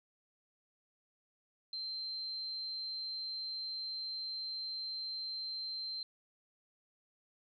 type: tone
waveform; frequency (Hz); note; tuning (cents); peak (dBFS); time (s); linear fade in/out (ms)
sine; 4126; C8; -25; -38; 1.73-6.03; 2
effects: none